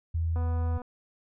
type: tone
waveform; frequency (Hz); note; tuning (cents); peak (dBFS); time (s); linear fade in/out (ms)
sine; 82.41; E2; 0; -25; 0.14-0.78; 10
type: click train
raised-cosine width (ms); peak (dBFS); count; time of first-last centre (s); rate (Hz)
1; -29; 114; 0.36-0.817; 247
effects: none